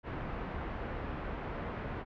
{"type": "low-pass noise", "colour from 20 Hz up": "pink", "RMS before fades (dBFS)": -39, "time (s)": [0.03, 2.05], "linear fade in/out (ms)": 50, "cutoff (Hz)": 1800, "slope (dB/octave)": 12, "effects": ["low-pass 3000 Hz 12 dB/octave"]}